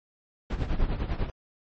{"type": "noise with tremolo", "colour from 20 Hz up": "brown", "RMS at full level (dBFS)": -24, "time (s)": [0.5, 1.3], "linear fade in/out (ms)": 2, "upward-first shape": "triangle", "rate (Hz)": 10, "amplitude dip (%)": 80, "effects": ["low-pass 4000 Hz 12 dB/octave", "MP3 32 kbps"]}